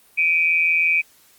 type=tone pair together; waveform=sine; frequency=2323 / 2489 Hz; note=D7 / D#7; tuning=-20 / 0 cents; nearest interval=minor second; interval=120 cents; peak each=-18 dBFS; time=0.17-1.02 s; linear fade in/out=20 ms; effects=white hiss -54 dBFS RMS until 1.38 s + Opus 32 kbps